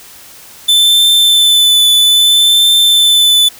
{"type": "tone with vibrato", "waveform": "45% pulse", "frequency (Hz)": 3520, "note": "A7", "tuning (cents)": 0, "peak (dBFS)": -5, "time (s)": [0.68, 3.49], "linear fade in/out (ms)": 10, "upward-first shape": "triangle", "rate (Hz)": 0.61, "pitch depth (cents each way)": 20, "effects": ["white hiss -36 dBFS RMS until 3.59 s"]}